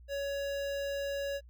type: tone with notch filter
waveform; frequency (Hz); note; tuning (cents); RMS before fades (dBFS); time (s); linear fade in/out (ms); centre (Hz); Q
square; 560; C#5; +18; -35; 0.08-1.41; 50; 10000; 1
effects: noise-tail reverb RT60 0.1 s tail -26 dB re dry + added 60 Hz sine -51 dBFS peak until 1.49 s